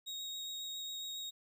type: tone with vibrato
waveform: 35% pulse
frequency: 3766 Hz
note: A#7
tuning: 17 cents sharp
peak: -39 dBFS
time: 0.06-1.31 s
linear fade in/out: 20 ms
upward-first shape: sine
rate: 7.3 Hz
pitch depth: 9 cents each way
effects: 13-bit